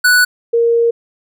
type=tone pair in turn; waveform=square / sine; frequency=1480 / 466.2 Hz; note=F#6 / A#4; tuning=0 / 0 cents; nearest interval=octave + minor sixth; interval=2000 cents; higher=first; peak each=-8 / -9 dBFS; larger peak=first; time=0.04-0.25 / 0.53-0.91 s; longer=second; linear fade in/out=10 ms; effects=none